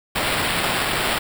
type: noise with sample-and-hold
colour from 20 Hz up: white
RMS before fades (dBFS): -22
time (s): 0.15-1.19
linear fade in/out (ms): 10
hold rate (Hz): 6300
effects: none